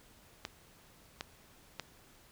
clicks, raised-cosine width 0.2 ms, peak -20 dBFS, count 3, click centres 0.451 / 1.209 / 1.797 s, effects pink hiss -61 dBFS RMS until 2.31 s

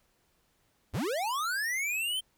square linear sweep, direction up, 54.4 to 3157 Hz, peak -30 dBFS, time 0.93-2.21 s, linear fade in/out 20 ms, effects pink hiss -71 dBFS RMS until 2.37 s

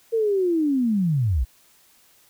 sine linear sweep, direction down, 464.3 to 52 Hz, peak -18 dBFS, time 0.12-1.45 s, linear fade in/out 20 ms, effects white hiss -57 dBFS RMS until 2.29 s

